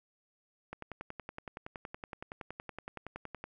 click train, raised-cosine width 0.5 ms, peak -26 dBFS, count 30, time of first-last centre 0.73-3.44 s, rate 10.7 Hz, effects none

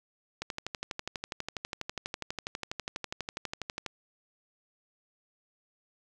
click train, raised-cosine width 0.2 ms, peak -17 dBFS, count 43, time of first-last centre 0.42-3.863 s, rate 12.2 Hz, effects none

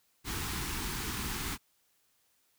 pink band-stop noise, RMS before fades -36 dBFS, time 0.24-1.58 s, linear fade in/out 50 ms, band 410 to 820 Hz, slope 48 dB/octave, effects white hiss -72 dBFS RMS until 2.58 s

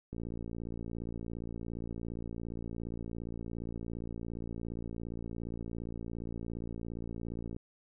click train, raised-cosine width 3 ms, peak -28 dBFS, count 427, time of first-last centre 0.13-7.565 s, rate 57.3 Hz, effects none

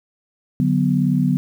sine chord, B minor, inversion first, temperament equal, 146.83 / 185 / 246.9 Hz, D3 / F#3 / B3, 0 / 0 / 0 cents, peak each -19 dBFS, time 0.6-1.37 s, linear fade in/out 0 ms, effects 8-bit

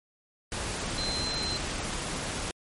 sine tone in noise, 4100 Hz, C8, 36 cents flat, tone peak -31 dBFS, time 0.98-1.57 s, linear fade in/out 0 ms, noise pink, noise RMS -33 dBFS, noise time 0.52-2.51 s, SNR -1 dB, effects MP3 48 kbps

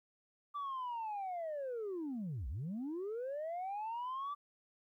sine linear two-way sweep, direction down then up, 1174.7 to 53.9 to 1174.7 Hz, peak -36 dBFS, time 0.54-4.35 s, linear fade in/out 20 ms, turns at 2.48 s, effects tanh soft clip ceiling -36 dBFS + 13-bit

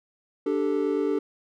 triangle chord, D suspended fourth, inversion none, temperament just, 293.7 / 391.6 / 440.5 Hz, D4 / G4 / A4, 0 / -2 / +2 cents, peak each -25 dBFS, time 0.46-1.19 s, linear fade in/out 5 ms, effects none

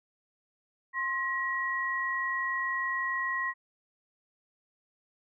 sine tone pair together, 1058.4 / 1905 Hz, C6 / A#6, +20 / +37 cents, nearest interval minor seventh, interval 1017 cents, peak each -33 / -30 dBFS, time 0.93-3.54 s, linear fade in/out 50 ms, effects none

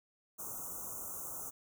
white band-stop noise, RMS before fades -43 dBFS, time 0.38-1.51 s, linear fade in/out 20 ms, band 1400 to 6000 Hz, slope 96 dB/octave, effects none

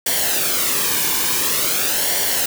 white noise with flanger, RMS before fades -19 dBFS, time 0.06-2.46 s, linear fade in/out 5 ms, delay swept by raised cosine 0.78 to 1.54 ms, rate 0.47 Hz, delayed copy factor -0.6, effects none

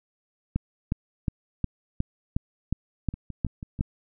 two click trains, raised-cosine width 5 ms, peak -23 / -12 dBFS, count 5 / 10, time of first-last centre 3.14-3.791 / 0.56-3.809 s, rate 6.14 / 2.77 Hz, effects none

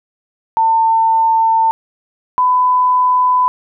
sine tone pair in turn, 899 / 1001.8 Hz, A5 / B5, +37 / +24 cents, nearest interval major second, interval 187 cents, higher second, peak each -9 dBFS, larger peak neither, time 0.57-1.71 / 2.38-3.48 s, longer first, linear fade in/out 0 ms, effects none

